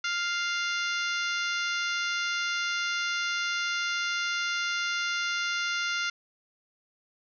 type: harmonic tone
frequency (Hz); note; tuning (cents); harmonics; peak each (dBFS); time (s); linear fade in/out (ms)
698.5; F5; 0; 2 / 3 / 4 / 5 / 6 / 7 / 8 / 9; -30 / -34 / -36 / -38 / -40 / -41 / -42 / -43; 0.04-6.1; 5
effects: none